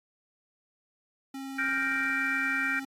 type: tone with vibrato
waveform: square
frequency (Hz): 270.2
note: C#4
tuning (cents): -44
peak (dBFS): -37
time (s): 1.34-2.85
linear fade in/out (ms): 5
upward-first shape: sine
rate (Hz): 20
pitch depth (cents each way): 9
type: chord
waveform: sine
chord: G minor seventh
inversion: third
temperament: equal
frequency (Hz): 1396.9 / 1568 / 1864.7 / 2349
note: F6 / G6 / Bb6 / D7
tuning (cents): 0 / 0 / 0 / 0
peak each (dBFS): -32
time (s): 1.58-2.8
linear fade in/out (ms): 10
type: click train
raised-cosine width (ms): 1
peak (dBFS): -39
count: 11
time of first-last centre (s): 1.64-2.099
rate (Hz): 21.8
effects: AAC 48 kbps